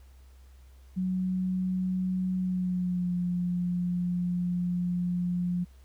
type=tone with pitch glide; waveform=sine; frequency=185 to 177.26 Hz; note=F#3 to F3; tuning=0 to +26 cents; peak=-26 dBFS; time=0.96-5.65 s; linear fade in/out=20 ms; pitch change=-74 cents; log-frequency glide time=2.37-3.15 s; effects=added 65 Hz sine -50 dBFS peak until 5.84 s + pink hiss -65 dBFS RMS until 5.84 s